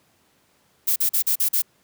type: noise bursts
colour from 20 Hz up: violet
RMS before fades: -20 dBFS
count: 6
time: 0.87-1.621 s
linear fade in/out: 10 ms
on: 91 ms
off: 41 ms
effects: pink hiss -62 dBFS RMS until 1.83 s + high-pass 100 Hz 12 dB/octave